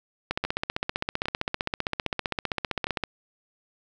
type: two click trains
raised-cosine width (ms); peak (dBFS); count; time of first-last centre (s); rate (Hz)
0.3; -10 / -13; 43 / 4; 0.31-3.037 / 0.45-2.869; 15.4 / 1.24
effects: none